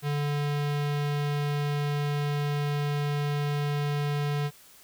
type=tone with low-pass filter; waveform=square; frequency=145.6 Hz; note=D3; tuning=15 cents flat; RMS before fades=-28 dBFS; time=0.02-4.51 s; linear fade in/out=50 ms; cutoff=4000 Hz; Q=1.1; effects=white hiss -54 dBFS RMS until 4.83 s